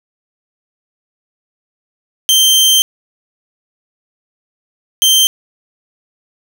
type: tone bursts at uneven times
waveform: sawtooth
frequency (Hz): 3136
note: G7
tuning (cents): 0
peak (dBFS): -4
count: 2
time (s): 2.29-2.82 / 5.02-5.27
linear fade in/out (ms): 0
effects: none